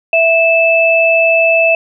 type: tone pair together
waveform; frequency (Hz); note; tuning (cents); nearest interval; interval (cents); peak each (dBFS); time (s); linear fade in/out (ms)
sine; 659.3 / 2627; E5 / E7; 0 / -7; 2 octaves; 2393; -10; 0.13-1.75; 2
effects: none